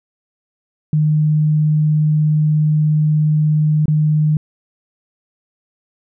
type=tone with dropouts; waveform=sine; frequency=152.8 Hz; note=D#3; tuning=31 cents flat; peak=-11 dBFS; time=0.93-4.37 s; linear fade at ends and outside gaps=2 ms; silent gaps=3.857-3.881 s; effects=none